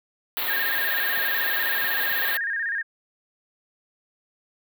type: band-stop noise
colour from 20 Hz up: white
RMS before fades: -27 dBFS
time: 0.37-2.37 s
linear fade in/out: 0 ms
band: 4300 to 12000 Hz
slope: 96 dB/octave
type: tone with vibrato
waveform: sine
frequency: 1725 Hz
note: A6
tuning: 35 cents flat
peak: -24 dBFS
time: 0.47-2.83 s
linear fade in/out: 20 ms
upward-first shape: square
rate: 16 Hz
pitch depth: 97 cents each way
type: clicks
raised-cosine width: 5 ms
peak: -20 dBFS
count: 3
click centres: 1.176 / 1.845 / 2.115 s
effects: high-pass 400 Hz 12 dB/octave